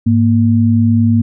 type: tone pair together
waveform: sine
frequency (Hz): 103.83 / 233.1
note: G#2 / A#3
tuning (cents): 0 / 0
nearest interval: octave + major second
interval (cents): 1400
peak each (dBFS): -11 / -10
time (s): 0.06-1.22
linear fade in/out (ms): 10
effects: none